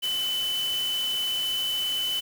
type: tone in noise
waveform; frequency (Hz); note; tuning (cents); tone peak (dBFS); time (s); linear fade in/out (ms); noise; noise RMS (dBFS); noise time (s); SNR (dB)
sine; 3012; F#7; +30; -25; 0.02-2.21; 20; white; -37; 0.02-2.21; +9
effects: none